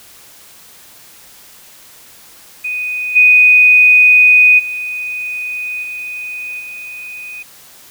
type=tone with level steps; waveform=sine; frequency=2489 Hz; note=D#7; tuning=in tune; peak=-17 / -4 / -19 / -22 / -26 dBFS; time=2.64-7.43 s; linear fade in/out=10 ms; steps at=3.15 / 4.58 / 5.82 / 6.59 s; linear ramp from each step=20 ms; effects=white hiss -41 dBFS RMS until 7.9 s